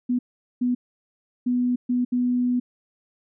sine tone bursts at uneven times, 246.9 Hz, B3, in tune, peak -19 dBFS, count 5, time 0.09-0.19 / 0.61-0.75 / 1.46-1.76 / 1.89-2.05 / 2.12-2.6 s, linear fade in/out 10 ms, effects none

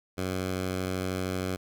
10% pulse tone, 92.9 Hz, F#2, 7 cents sharp, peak -21 dBFS, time 0.17-1.57 s, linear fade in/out 20 ms, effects none

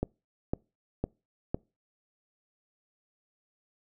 click train, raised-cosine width 2 ms, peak -15 dBFS, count 4, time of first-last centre 0.03-1.545 s, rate 1.98 Hz, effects noise-tail reverb RT60 0.3 s tail -26 dB re dry

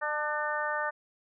harmonic tone with a mistuned harmonic, 300 Hz, D4, 37 cents sharp, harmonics 2 / 3 / 4 / 5 / 6, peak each -35 / -35 / -35 / -35 / -35 dBFS, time 0.01-0.91 s, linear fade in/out 20 ms, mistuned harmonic 3, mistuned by -19 cents, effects none

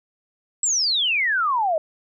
sine exponential sweep, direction down, 7902 to 605 Hz, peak -18 dBFS, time 0.63-1.78 s, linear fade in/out 2 ms, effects none

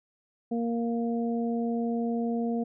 harmonic tone, 233.1 Hz, A#3, in tune, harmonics 1 / 2 / 3, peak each -27 / -33 / -37 dBFS, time 0.51-2.64 s, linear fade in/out 10 ms, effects none

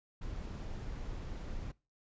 brown noise, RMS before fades -41 dBFS, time 0.21-1.72 s, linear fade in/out 10 ms, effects noise-tail reverb RT60 0.3 s tail -23 dB re dry + resampled to 16000 Hz

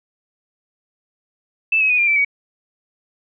sine tone with pitch steps, 2637 / 2556 / 2478 / 2401 / 2328 / 2256 Hz, E7 / D#7 / D#7 / D7 / D7 / C#7, 0 / +46 / -8 / +38 / -16 / +30 cents, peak -13 dBFS, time 1.72-2.248 s, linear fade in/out 5 ms, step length 88 ms, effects none

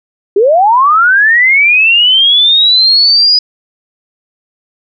sine linear sweep, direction up, 375.8 to 4978 Hz, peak -4 dBFS, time 0.36-3.39 s, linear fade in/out 5 ms, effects none

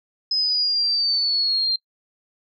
sine exponential sweep, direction down, 5100 to 4159 Hz, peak -18 dBFS, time 0.31-1.76 s, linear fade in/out 5 ms, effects noise-tail reverb RT60 0.1 s tail -23 dB re dry

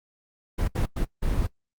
brown noise bursts at uneven times, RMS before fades -24 dBFS, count 4, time 0.58-0.68 / 0.75-0.86 / 0.96-1.05 / 1.22-1.47 s, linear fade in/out 10 ms, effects noise-tail reverb RT60 0.1 s tail -18 dB re dry + Opus 24 kbps

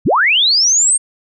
sine linear sweep, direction up, 43.65 to 8700 Hz, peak -9 dBFS, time 0.05-0.98 s, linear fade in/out 20 ms, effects none

